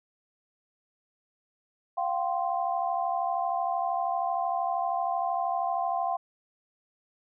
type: chord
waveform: sine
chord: F suspended second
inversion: none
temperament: equal with one note detuned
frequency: 698.5 / 771.4 / 1046.5 Hz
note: F5 / G5 / C6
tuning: 0 / -28 / 0 cents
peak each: -29 / -30 / -33 dBFS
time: 1.97-6.17 s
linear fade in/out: 10 ms
effects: none